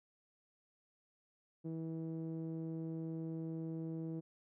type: tone with low-pass filter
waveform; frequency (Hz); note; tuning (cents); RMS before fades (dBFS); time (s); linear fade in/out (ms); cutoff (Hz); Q
sawtooth; 162.1; E3; -29; -42; 1.64-4.21; 20; 380; 2.1
effects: none